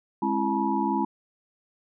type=tone cluster; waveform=sine; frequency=208.2 / 269.1 / 334.9 / 860 / 963 Hz; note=G#3 / C4 / E4 / A5 / B5; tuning=+5 / +49 / +27 / -40 / -44 cents; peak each=-29 dBFS; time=0.22-1.05 s; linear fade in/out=5 ms; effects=none